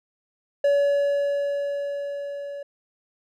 triangle tone with level ramp, 568 Hz, C#5, 42 cents sharp, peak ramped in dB -14 to -30 dBFS, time 0.64-2.63 s, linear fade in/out 5 ms, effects none

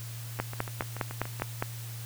two click trains, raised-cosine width 0.5 ms, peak -13 / -23 dBFS, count 7 / 8, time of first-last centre 0.4-1.624 / 0.39-1.399 s, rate 4.9 / 6.94 Hz, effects added 116 Hz sine -38 dBFS peak until 2.05 s + white hiss -46 dBFS RMS until 2.05 s

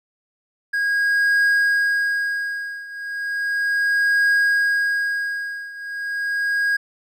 triangle tone with tremolo, 1638 Hz, G#6, 24 cents flat, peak -12 dBFS, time 0.73-6.77 s, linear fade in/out 10 ms, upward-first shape triangle, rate 0.35 Hz, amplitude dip 90%, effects none

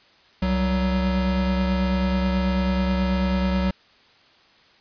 square tone pair together, 65.41 / 187 Hz, C2 / F#3, 0 / +19 cents, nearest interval octave + tritone, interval 1819 cents, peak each -25 / -22 dBFS, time 0.42-3.71 s, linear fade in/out 5 ms, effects white hiss -55 dBFS RMS until 4.8 s + resampled to 11025 Hz

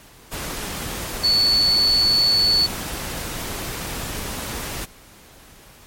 sine tone in noise, 4446 Hz, C#8, 4 cents sharp, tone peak -14 dBFS, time 1.23-2.67 s, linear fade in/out 20 ms, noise pink, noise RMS -29 dBFS, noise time 0.31-4.86 s, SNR +12 dB, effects pink hiss -47 dBFS RMS until 5.86 s + MP3 64 kbps

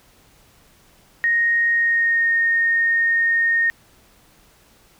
sine tone with pitch glide, 1864.7 to 1845.4 Hz, A#6 to A#6, 0 to -18 cents, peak -15 dBFS, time 1.24-3.7 s, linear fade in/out 0 ms, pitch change -18 cents, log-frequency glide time 1.72-2.32 s, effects pink hiss -54 dBFS RMS until 4.99 s

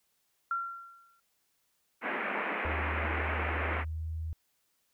sine tone with exponential decay, 1371 Hz, F6, 32 cents flat, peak -27 dBFS, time 0.51-1.2 s, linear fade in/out 2 ms, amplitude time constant 150 ms
white band-pass noise, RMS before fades -34 dBFS, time 2.01-3.85 s, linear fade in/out 50 ms, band 200 to 2400 Hz, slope 48 dB/octave
sine tone with pitch glide, 77.5 to 80.19 Hz, D#2 to E2, -6 to -47 cents, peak -33 dBFS, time 2.65-4.33 s, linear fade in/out 0 ms, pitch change +59 cents, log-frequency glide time 3.61-4.06 s
effects white hiss -75 dBFS RMS until 4.93 s

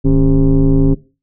sine tone with frequency modulation, 150 Hz, D3, 37 cents sharp, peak -6 dBFS, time 0.04-0.95 s, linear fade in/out 20 ms, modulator 124 Hz, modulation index 1.5, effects noise-tail reverb RT60 0.3 s tail -18 dB re dry + tanh soft clip ceiling -4 dBFS

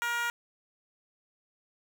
10% pulse tone with high-pass filter, 473.6 Hz, A#4, 27 cents sharp, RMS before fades -31 dBFS, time 0.02-0.3 s, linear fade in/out 0 ms, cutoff 1200 Hz, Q 3.1, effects none

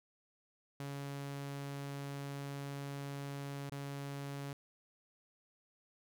sawtooth tone with dropouts, 140.4 Hz, C#3, 22 cents sharp, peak -37 dBFS, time 0.8-4.53 s, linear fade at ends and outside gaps 2 ms, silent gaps 3.696-3.719 s, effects none

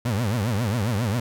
30% pulse tone with vibrato, 110 Hz, A2, in tune, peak -19 dBFS, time 0.05-1.2 s, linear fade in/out 5 ms, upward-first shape triangle, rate 7.4 Hz, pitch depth 280 cents each way, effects none

